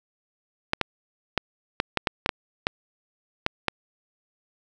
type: clicks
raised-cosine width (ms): 0.3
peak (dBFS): -5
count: 11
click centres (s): 0.734 / 0.813 / 1.377 / 1.801 / 1.973 / 2.072 / 2.261 / 2.292 / 2.669 / 3.464 / 3.683
effects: none

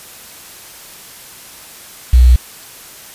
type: tone with quantisation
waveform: sine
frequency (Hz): 61.74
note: B1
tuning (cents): 0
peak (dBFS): -3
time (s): 2.13-2.36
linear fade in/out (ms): 5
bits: 5
effects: white hiss -36 dBFS RMS until 3.14 s + resampled to 32000 Hz

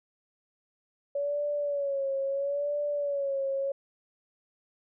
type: tone with vibrato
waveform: sine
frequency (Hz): 564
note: C#5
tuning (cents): +30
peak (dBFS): -27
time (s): 1.15-3.72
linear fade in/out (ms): 5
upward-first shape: sine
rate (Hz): 0.75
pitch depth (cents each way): 63
effects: none

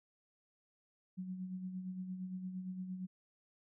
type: tone with tremolo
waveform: sine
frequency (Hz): 185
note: F#3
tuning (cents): 0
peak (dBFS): -38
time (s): 1.17-3.07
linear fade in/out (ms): 20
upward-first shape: sine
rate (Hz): 8.7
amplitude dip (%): 50
effects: none

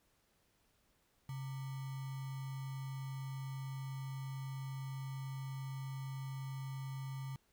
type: tone with sample-and-hold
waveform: sine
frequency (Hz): 134.4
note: C3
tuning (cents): +47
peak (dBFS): -40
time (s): 1.29-7.36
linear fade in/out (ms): 2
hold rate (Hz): 1050
effects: pink hiss -75 dBFS RMS until 7.52 s

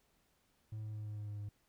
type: tone with pitch steps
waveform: triangle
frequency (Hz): 108.4 / 107.46 / 106.54 / 105.62 / 104.71 / 103.8 / 102.91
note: A2 / A2 / G#2 / G#2 / G#2 / G#2 / G#2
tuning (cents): -25 / -40 / +45 / +30 / +15 / 0 / -15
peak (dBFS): -38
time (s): 0.72-1.49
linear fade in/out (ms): 5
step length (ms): 110
effects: tanh soft clip ceiling -34 dBFS + pink hiss -75 dBFS RMS until 1.68 s

